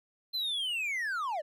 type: linear sweep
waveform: triangle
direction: down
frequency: 4145 to 554.4 Hz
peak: -29 dBFS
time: 0.33-1.42 s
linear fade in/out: 20 ms
effects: none